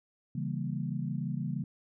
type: chord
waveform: sine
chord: C# diminished seventh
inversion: none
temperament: equal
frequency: 138.59 / 164.81 / 196 / 233.1 Hz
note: C#3 / E3 / G3 / Bb3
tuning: 0 / 0 / 0 / 0 cents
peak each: -35 / -36 / -38 / -39 dBFS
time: 0.35-1.64 s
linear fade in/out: 5 ms
effects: none